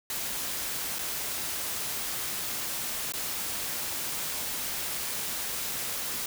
white noise with dropouts, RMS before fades -33 dBFS, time 0.1-6.26 s, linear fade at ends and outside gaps 2 ms, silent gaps 0.986-0.99 / 3.122-3.136 s, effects none

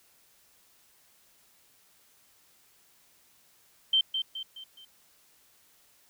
sine tone with echo, 3122 Hz, G7, 8 cents flat, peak -20 dBFS, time 3.93-4.01 s, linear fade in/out 5 ms, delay 210 ms, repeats 4, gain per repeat -7 dB, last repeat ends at 4.85 s, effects white hiss -63 dBFS RMS until 6.09 s

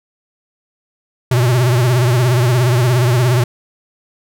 square tone with vibrato, 123.47 Hz, B2, in tune, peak -11 dBFS, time 1.31-3.44 s, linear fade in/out 5 ms, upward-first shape triangle, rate 17 Hz, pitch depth 130 cents each way, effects none

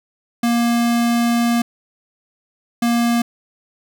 square tone bursts at uneven times, 235.8 Hz, A#3, 20 cents sharp, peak -15 dBFS, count 2, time 0.43-1.62 / 2.82-3.22 s, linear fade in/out 5 ms, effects none

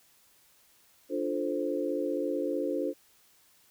sine chord, D minor seventh, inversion none, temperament equal, 293.7 / 349.2 / 440 / 523.3 Hz, D4 / F4 / A4 / C5, 0 / 0 / 0 / 0 cents, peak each -33 / -34 / -35 / -33 dBFS, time 1.09-2.94 s, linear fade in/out 50 ms, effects white hiss -63 dBFS RMS until 3.7 s

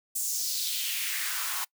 white noise with high-pass filter sweep, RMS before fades -31 dBFS, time 0.15-1.65 s, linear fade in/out 10 ms, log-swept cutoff 7900 to 910 Hz, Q 2.3, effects noise-tail reverb RT60 0.1 s tail -25 dB re dry

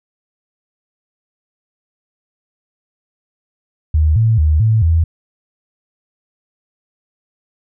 sine tone with pitch steps, 77.3 / 112.2 / 76.9 / 110.6 / 82.1 Hz, D#2 / A2 / D#2 / A2 / E2, -11 / +34 / -20 / +9 / -6 cents, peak -9 dBFS, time 3.94-5.04 s, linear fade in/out 5 ms, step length 220 ms, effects none

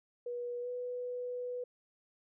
sine tone with pitch glide, 484.4 to 493.7 Hz, B4 to B4, -34 to -1 cents, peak -36 dBFS, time 0.26-1.64 s, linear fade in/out 5 ms, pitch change +33 cents, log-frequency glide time 0.61-0.68 s, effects none

